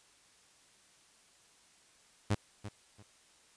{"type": "tone with echo", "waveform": "sawtooth", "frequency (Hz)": 103.83, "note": "G#2", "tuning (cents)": 0, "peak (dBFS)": -23, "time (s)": [2.3, 2.35], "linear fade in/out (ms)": 10, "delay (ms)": 340, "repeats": 2, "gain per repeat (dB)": -13, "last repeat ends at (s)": 3.03, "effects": ["white hiss -64 dBFS RMS until 3.56 s", "resampled to 22050 Hz"]}